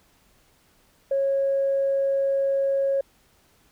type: tone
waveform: sine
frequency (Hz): 548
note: C#5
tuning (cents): -20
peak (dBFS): -19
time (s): 1.11-3.01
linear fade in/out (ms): 5
effects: tanh soft clip ceiling -15 dBFS + pink hiss -61 dBFS RMS until 3.71 s